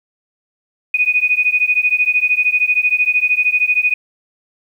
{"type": "beating tone pair", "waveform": "sine", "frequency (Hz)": [2477, 2490], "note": ["D#7", "D#7"], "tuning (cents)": [-8, 1], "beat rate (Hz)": 13, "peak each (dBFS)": -15, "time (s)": [0.94, 3.94], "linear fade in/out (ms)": 5, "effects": ["8-bit"]}